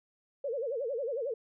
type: tone with vibrato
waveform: sine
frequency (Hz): 508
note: B4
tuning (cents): +49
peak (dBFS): -31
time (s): 0.44-1.34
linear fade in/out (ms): 5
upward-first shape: sine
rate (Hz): 11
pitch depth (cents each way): 230
effects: none